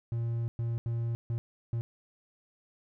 triangle tone bursts at uneven times, 116.54 Hz, A#2, in tune, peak -27 dBFS, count 5, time 0.12-0.48 / 0.59-0.78 / 0.86-1.15 / 1.3-1.38 / 1.73-1.81 s, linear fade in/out 0 ms, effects none

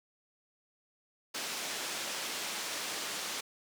white band-pass noise, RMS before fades -38 dBFS, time 1.34-3.41 s, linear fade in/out 10 ms, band 230 to 6400 Hz, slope 12 dB/octave, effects none

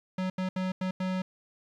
square tone bursts at uneven times, 185.9 Hz, F#3, 8 cents sharp, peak -29 dBFS, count 5, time 0.18-0.3 / 0.38-0.49 / 0.56-0.72 / 0.81-0.91 / 1-1.22 s, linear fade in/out 5 ms, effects low-pass 4000 Hz 12 dB/octave + 11-bit

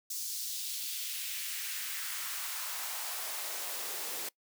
white noise with high-pass filter sweep, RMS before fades -38 dBFS, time 0.1-4.29 s, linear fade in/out 5 ms, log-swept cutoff 5600 to 330 Hz, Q 1.4, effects noise-tail reverb RT60 0.1 s tail -22 dB re dry

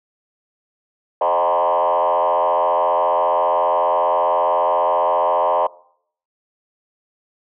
sine tone with frequency modulation, 784 Hz, G5, in tune, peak -13 dBFS, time 1.21-5.67 s, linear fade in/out 5 ms, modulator 85.3 Hz, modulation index 3.1, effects noise-tail reverb RT60 0.6 s tail -20 dB re dry + tanh soft clip ceiling -10 dBFS

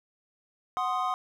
triangle chord, C diminished, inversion second, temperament equal, 740 / 1046.5 / 1244.5 Hz, Gb5 / C6 / Eb6, 0 / 0 / 0 cents, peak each -29 dBFS, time 0.77-1.14 s, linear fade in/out 0 ms, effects none

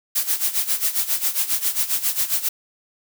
blue noise with tremolo, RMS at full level -19 dBFS, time 0.15-2.49 s, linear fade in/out 10 ms, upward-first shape sine, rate 7.4 Hz, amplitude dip 80%, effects none

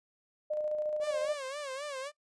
sine tone with tremolo, 606 Hz, D#5, 46 cents flat, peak -29 dBFS, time 0.5-1.34 s, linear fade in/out 10 ms, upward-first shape square, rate 14 Hz, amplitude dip 30%
sawtooth tone with vibrato, 557 Hz, C#5, 8 cents sharp, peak -33 dBFS, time 1-2.12 s, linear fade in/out 50 ms, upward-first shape sine, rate 3.8 Hz, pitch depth 120 cents each way
effects noise-tail reverb RT60 0.1 s tail -20 dB re dry + resampled to 22050 Hz

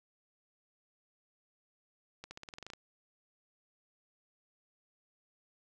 accelerating click train, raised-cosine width 0.2 ms, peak -28 dBFS, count 11, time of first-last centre 2.24-2.735 s, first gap 70 ms, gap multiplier 0.92, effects none

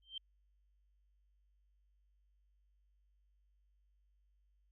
sine tone with exponential growth, 3136 Hz, G7, in tune, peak -38 dBFS, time 0.02-0.18 s, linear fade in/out 5 ms, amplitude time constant 34 ms, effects added 50 Hz sine -70 dBFS peak until 4.71 s

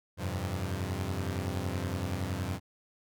sawtooth chord, F suspended second, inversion none, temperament equal, 87.31 / 98 / 130.81 Hz, F2 / G2 / C3, 0 / 0 / 0 cents, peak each -31 / -31 / -36 dBFS, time 0.17-2.6 s, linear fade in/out 50 ms, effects none

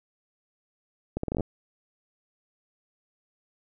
accelerating click train, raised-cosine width 2 ms, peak -15 dBFS, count 9, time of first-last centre 1.17-1.407 s, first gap 64 ms, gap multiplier 0.76, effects none

